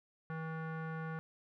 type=tone with low-pass filter; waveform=square; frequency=160.6 Hz; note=E3; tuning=45 cents flat; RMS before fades=-41 dBFS; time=0.3-1.19 s; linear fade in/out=0 ms; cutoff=1500 Hz; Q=3.2; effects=none